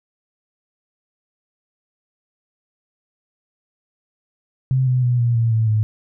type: tone with pitch steps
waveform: sine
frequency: 130.81 / 126.72 / 122.76 / 118.92 / 115.2 / 111.6 / 108.11 Hz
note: C3 / B2 / B2 / A#2 / A#2 / A2 / A2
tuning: 0 / +45 / -10 / +35 / -20 / +25 / -30 cents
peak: -14 dBFS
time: 4.71-5.83 s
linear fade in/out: 0 ms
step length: 160 ms
effects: none